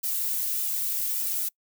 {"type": "noise with flanger", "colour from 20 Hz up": "violet", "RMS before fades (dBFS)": -28, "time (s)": [0.03, 1.49], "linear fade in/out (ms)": 10, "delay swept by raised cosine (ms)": [1.8, 2.9], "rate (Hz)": 1.7, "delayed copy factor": -0.8, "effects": ["noise-tail reverb RT60 0.1 s tail -25 dB re dry"]}